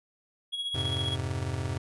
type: tone with tremolo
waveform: triangle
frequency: 3322 Hz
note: G#7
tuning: in tune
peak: -27 dBFS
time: 0.52-1.16 s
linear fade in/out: 20 ms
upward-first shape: sine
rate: 15 Hz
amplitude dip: 55%
type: chord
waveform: square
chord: F minor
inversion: none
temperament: just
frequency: 87.31 / 104.77 / 130.96 Hz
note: F2 / Ab2 / C3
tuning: 0 / +16 / +2 cents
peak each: -35 dBFS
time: 0.74-1.78 s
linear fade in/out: 10 ms
effects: resampled to 24000 Hz